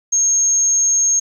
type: tone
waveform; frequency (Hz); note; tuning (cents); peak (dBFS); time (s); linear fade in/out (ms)
sine; 6490; G#8; -41; -12; 0.12-1.2; 10
effects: 8-bit